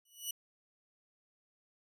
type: tone with exponential growth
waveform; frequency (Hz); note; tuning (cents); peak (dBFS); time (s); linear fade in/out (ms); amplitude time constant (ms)
10% pulse; 2944; F#7; -9; -26; 0.05-0.31; 5; 56
effects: resampled to 32000 Hz